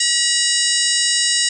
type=harmonic tone with a mistuned harmonic; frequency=961 Hz; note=B5; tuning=48 cents flat; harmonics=2 / 3 / 4 / 5 / 6 / 7 / 8 / 9; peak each=-23 / -23 / -23 / -23 / -23 / -23 / -23 / -23 dBFS; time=0-1.49 s; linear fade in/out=5 ms; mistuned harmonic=6; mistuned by=-91 cents; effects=none